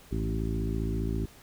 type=harmonic tone with a mistuned harmonic; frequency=55 Hz; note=A1; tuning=in tune; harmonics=1 / 2 / 3 / 4 / 5 / 6 / 7; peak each=-31 / -34 / -36 / -37 / -38 / -39 / -39 dBFS; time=0.11-1.26 s; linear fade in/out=10 ms; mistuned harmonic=2; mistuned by=-48 cents; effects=pink hiss -54 dBFS RMS until 1.42 s